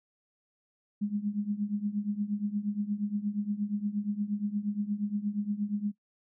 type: tone with tremolo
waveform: sine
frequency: 206.4 Hz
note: G#3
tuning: 10 cents flat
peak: -25 dBFS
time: 1.01-5.92 s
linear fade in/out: 10 ms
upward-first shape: triangle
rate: 8.5 Hz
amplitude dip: 90%
effects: noise-tail reverb RT60 0.1 s tail -19 dB re dry